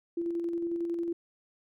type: tone with tremolo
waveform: sine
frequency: 340 Hz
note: F4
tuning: 46 cents flat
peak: -28 dBFS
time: 0.17-1.13 s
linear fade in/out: 5 ms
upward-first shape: square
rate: 11 Hz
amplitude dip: 30%
effects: none